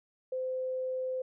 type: tone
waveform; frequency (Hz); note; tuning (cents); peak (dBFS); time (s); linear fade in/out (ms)
sine; 515; C5; -28; -31; 0.32-1.22; 5
effects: none